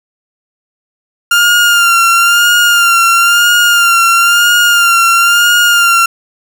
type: tone with vibrato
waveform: 30% pulse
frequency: 1396.9 Hz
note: F6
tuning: in tune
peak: -3 dBFS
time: 1.31-6.06 s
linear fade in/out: 5 ms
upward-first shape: sine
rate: 1 Hz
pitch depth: 39 cents each way
effects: none